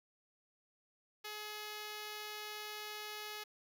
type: tone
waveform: 5% pulse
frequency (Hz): 422.7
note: G#4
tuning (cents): +31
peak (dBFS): -32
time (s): 1.24-3.44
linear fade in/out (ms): 10
effects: none